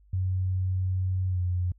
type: tone with pitch glide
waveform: sine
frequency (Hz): 93 to 89.99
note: F#2 to F#2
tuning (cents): +9 to -48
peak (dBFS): -24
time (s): 0.13-1.72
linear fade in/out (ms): 5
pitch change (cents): -57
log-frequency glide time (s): 1.28-1.4
effects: added 50 Hz sine -55 dBFS peak until 1.78 s